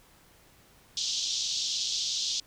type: band-pass noise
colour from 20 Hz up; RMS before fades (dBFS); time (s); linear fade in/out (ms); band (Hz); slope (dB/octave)
pink; -31; 0.97-2.4; 2; 3300 to 6500; 48
effects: pink hiss -59 dBFS RMS until 2.46 s